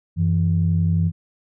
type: tone pair together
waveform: sine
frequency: 93.22 / 164.81 Hz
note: F#2 / E3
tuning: +13 / 0 cents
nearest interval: minor seventh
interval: 987 cents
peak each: -18 dBFS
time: 0.16-1.12 s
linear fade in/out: 50 ms
effects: tanh soft clip ceiling -8 dBFS